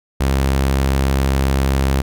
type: tone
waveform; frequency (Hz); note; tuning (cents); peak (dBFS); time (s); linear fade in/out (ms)
sawtooth; 67.4; C#2; -48; -10; 0.2-2.02; 10
effects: none